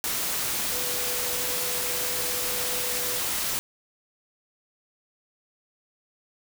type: tone in noise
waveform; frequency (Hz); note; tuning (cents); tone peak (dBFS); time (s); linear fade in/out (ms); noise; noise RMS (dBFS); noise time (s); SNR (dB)
sine; 493.9; B4; 0; -37; 0.72-3.19; 0; white; -28; 0.04-3.59; -12
effects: none